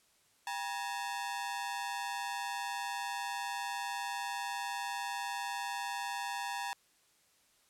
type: ring-modulated tone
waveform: sawtooth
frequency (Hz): 880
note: A5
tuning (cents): 0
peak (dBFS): -29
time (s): 0.47-6.73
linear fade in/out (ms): 0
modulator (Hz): 80
effects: white hiss -69 dBFS RMS until 7.69 s + low-pass 11000 Hz 12 dB/octave